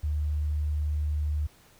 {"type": "tone", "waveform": "sine", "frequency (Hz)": 75, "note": "D2", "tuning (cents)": 37, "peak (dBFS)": -25, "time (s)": [0.03, 1.47], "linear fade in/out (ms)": 10, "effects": ["pink hiss -58 dBFS RMS until 1.79 s"]}